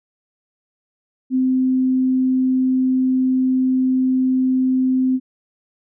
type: tone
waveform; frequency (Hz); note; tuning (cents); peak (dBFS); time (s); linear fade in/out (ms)
sine; 258.5; C4; -21; -14; 1.3-5.2; 50
effects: none